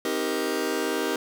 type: chord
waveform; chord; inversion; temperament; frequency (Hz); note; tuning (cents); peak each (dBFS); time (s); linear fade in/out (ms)
sawtooth; C minor seventh; none; just; 261.6 / 314 / 392.4 / 470.9; C4 / Eb4 / G4 / Bb4; 0 / +16 / +2 / +18; -29 / -26 / -25 / -26; 0.05-1.16; 2
effects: none